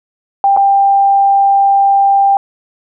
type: tone with dropouts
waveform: sine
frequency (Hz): 792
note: G5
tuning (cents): +18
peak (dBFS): -6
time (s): 0.44-2.37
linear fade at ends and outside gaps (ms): 1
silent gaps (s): 0.565-0.572
effects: none